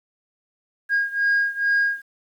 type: beating tone pair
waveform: sine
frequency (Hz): 1629 / 1631.3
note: G#6 / G#6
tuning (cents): -34 / -31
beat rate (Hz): 2.3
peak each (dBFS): -19 / -21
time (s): 0.89-2.02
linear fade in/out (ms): 50
effects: tanh soft clip ceiling -14 dBFS + 9-bit